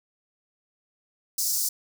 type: high-pass noise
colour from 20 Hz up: pink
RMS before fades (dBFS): -26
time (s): 1.38-1.69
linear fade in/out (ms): 5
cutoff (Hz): 4900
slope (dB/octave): 48
effects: none